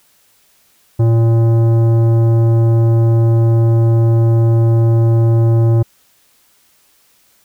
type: tone with tanh clipping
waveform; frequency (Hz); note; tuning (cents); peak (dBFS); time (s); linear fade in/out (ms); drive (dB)
sine; 114.7; A#2; -28; -10; 0.99-5.83; 10; 13
effects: white hiss -54 dBFS RMS until 7.44 s